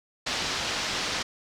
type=low-pass noise; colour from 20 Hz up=white; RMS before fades=-30 dBFS; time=0.26-1.23 s; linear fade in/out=10 ms; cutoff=5500 Hz; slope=24 dB/octave; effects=none